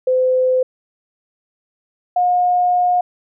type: tone pair in turn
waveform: sine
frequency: 512 / 717.6 Hz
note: C5 / F5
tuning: -38 / +47 cents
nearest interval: tritone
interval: 585 cents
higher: second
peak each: -12 dBFS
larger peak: neither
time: 0.07-0.63 / 2.16-3.01 s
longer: second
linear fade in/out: 5 ms
effects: none